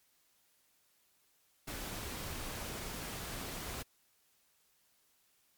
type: noise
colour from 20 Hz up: pink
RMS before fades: -42 dBFS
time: 1.67-3.83 s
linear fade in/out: 10 ms
effects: white hiss -72 dBFS RMS until 5.57 s + MP3 96 kbps